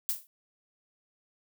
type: noise with exponential decay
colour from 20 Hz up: violet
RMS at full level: -26 dBFS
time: 0.09-0.27 s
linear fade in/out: 0 ms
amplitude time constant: 39 ms
effects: none